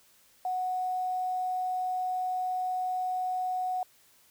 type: tone with quantisation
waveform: sine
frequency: 737 Hz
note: F#5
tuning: 7 cents flat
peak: -28 dBFS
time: 0.45-3.83 s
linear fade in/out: 2 ms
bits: 9
effects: white hiss -62 dBFS RMS until 4.3 s